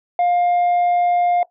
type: tone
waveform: sine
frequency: 706 Hz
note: F5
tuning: 19 cents sharp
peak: -11 dBFS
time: 0.19-1.43 s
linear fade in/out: 2 ms
effects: noise-tail reverb RT60 0.1 s tail -18 dB re dry + tanh soft clip ceiling -13 dBFS